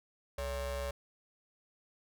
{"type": "ring-modulated tone", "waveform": "45% pulse", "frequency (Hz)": 250, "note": "B3", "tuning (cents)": 21, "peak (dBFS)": -32, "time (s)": [0.38, 0.91], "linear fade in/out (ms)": 5, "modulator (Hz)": 316, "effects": []}